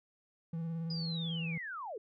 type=tone with vibrato; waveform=triangle; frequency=164.8 Hz; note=E3; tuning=in tune; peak=-33 dBFS; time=0.53-1.58 s; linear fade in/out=5 ms; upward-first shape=square; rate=18 Hz; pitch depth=22 cents each way
type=linear sweep; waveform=sine; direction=down; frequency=4990 to 381.7 Hz; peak=-39 dBFS; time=0.9-1.98 s; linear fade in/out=5 ms
effects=none